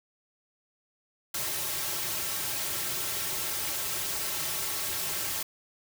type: noise with comb filter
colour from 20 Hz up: white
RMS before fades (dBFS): -32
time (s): 1.34-5.43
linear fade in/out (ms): 5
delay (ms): 4.1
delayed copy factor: -1
effects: none